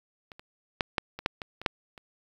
clicks, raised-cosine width 0.3 ms, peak -28 / -30 / -9 / -9 / -22 / -8 / -20 / -24 / -6 / -30 dBFS, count 10, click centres 0.318 / 0.395 / 0.808 / 0.982 / 1.19 / 1.261 / 1.418 / 1.616 / 1.662 / 1.978 s, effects 8-bit

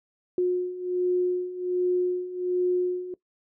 sine beating tone pair, 360 / 361.3 Hz, F#4 / F#4, -47 / -41 cents, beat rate 1.3 Hz, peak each -28 / -24 dBFS, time 0.38-3.14 s, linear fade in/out 2 ms, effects noise-tail reverb RT60 0.1 s tail -19 dB re dry

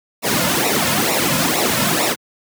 pink noise with flanger, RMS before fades -17 dBFS, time 0.22-2.16 s, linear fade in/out 50 ms, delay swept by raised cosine 0.62 to 2.62 ms, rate 2.2 Hz, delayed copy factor -0.8, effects high-pass 150 Hz 12 dB/octave

